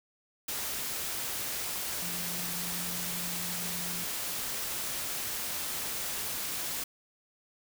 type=tone in noise; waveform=sine; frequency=175.2 Hz; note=F3; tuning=6 cents sharp; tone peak=-42 dBFS; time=2.02-4.04 s; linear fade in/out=5 ms; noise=white; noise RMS=-35 dBFS; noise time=0.48-6.84 s; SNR=-10 dB; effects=none